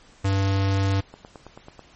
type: tone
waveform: square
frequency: 97.6 Hz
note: G2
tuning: 7 cents flat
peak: -20 dBFS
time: 0.24-1.01 s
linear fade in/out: 10 ms
type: click train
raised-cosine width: 1 ms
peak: -26 dBFS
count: 7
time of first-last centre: 1.14-1.793 s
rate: 9.19 Hz
effects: pink hiss -53 dBFS RMS until 1.95 s + MP3 32 kbps